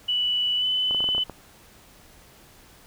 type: tone with pitch glide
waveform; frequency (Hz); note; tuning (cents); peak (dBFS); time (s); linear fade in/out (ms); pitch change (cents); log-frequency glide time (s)
sine; 2960 to 3012; F#7 to F#7; 0 to +30; -21; 0.08-1.24; 10; +30; 0.57-0.66
type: clicks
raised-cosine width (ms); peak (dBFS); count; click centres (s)
1; -21; 8; 0.91 / 0.947 / 1.005 / 1.042 / 1.089 / 1.149 / 1.181 / 1.297
effects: pink hiss -52 dBFS RMS until 2.86 s